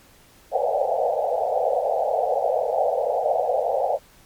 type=band-pass noise; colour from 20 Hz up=pink; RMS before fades=-22 dBFS; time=0.51-3.99 s; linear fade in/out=50 ms; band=480 to 810 Hz; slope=96 dB/octave; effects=pink hiss -53 dBFS RMS until 4.25 s + MP3 96 kbps